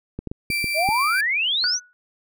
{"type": "clicks", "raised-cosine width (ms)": 3, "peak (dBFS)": -16, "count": 6, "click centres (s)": [0.19, 0.273, 0.315, 0.502, 0.643, 0.889]}
{"type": "tone with tremolo", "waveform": "35% pulse", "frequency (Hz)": 2346, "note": "D7", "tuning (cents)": -2, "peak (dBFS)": -19, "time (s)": [0.5, 1.21], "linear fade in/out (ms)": 5, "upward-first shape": "triangle", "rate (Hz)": 4.4, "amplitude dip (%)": 25}
{"type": "exponential sweep", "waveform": "sine", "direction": "up", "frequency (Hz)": [587.3, 6272], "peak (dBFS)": -19, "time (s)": [0.74, 1.8], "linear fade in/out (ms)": 50}
{"type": "tone with exponential decay", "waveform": "sine", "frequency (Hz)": 1467, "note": "F#6", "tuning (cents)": -15, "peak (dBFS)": -20, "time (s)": [1.64, 1.93], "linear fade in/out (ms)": 0, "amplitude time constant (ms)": 62}
{"effects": []}